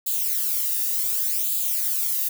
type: noise with flanger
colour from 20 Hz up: violet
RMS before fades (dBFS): -24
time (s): 0.06-2.29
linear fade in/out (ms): 10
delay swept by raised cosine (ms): 0.26 to 1.09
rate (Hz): 0.67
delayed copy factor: +0.7
effects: none